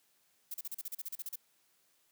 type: noise bursts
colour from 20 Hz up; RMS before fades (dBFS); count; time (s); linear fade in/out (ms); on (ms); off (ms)
violet; -40; 13; 0.51-1.358; 5; 32; 36
effects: white hiss -72 dBFS RMS until 2.11 s + high-pass 100 Hz 12 dB/octave